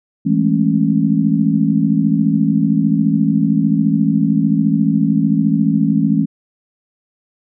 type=chord; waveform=sine; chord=A major seventh; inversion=second; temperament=just; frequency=165 / 206.2 / 220 / 275 Hz; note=E3 / G#3 / A3 / C#4; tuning=+2 / -12 / 0 / -14 cents; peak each=-17 dBFS; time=0.25-6.26 s; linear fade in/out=20 ms; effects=none